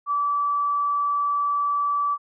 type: tone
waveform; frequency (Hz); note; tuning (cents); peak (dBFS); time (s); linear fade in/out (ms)
sine; 1155; D6; -29; -20; 0.06-2.18; 50
effects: none